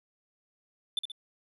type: tone with echo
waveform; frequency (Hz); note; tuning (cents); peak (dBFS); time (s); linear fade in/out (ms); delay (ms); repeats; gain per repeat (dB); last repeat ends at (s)
triangle; 3523; A7; +1; -25; 0.97-0.99; 2; 64; 2; -6; 1.118
effects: resampled to 32000 Hz